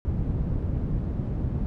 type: low-pass noise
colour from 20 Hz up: white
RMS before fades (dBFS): -27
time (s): 0.05-1.66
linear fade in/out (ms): 0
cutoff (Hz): 130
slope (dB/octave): 12
effects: none